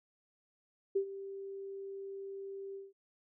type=tone with ADSR envelope; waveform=sine; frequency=392 Hz; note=G4; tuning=in tune; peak=-26 dBFS; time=0.95-2.93 s; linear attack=12 ms; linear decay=85 ms; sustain=-15 dB; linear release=180 ms; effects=none